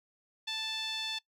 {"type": "tone with band-pass filter", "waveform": "sawtooth", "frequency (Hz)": 880, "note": "A5", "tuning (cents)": 0, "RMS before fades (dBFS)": -36, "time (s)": [0.47, 1.19], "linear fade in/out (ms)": 10, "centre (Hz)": 3700, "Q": 4.1, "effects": ["noise-tail reverb RT60 0.1 s tail -21 dB re dry"]}